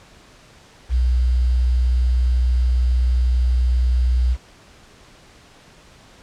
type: tone with quantisation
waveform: sine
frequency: 61.74 Hz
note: B1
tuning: in tune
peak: -14 dBFS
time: 0.89-4.37 s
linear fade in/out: 50 ms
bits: 7
effects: pink hiss -48 dBFS RMS until 6.22 s + low-pass 7000 Hz 12 dB/octave